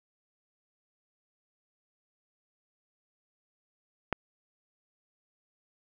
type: click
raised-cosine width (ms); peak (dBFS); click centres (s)
0.5; -12; 4.127
effects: none